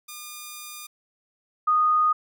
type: tone pair in turn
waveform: 5% pulse / sine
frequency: 1210 / 1237.6 Hz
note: D#6 / D#6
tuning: -49 / -10 cents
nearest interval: unison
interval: 39 cents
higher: second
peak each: -25 / -17 dBFS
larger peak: second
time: 0.08-0.87 / 1.67-2.13 s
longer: first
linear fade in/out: 10 ms
effects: none